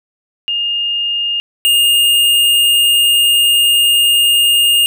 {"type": "tone pair in turn", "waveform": ["sine", "square"], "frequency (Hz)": [2830, 2830], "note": ["F7", "F7"], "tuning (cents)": [22, 22], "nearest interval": "unison", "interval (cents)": 0, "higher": "neither", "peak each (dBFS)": [-14, -9], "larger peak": "second", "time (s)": [[0.48, 1.4], [1.65, 4.86]], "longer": "second", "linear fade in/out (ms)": 0, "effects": []}